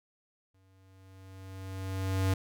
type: tone with exponential growth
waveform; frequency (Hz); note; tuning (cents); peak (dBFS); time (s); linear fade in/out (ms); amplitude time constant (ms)
square; 95.2; F#2; +50; -25; 0.54-2.34; 5; 390
effects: none